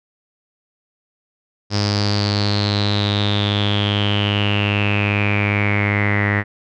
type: tone with low-pass filter sweep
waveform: sawtooth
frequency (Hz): 102.5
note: G#2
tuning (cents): -22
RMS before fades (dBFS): -18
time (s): 1.7-6.44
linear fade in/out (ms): 50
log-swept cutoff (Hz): 5100 to 1900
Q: 9.7
effects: none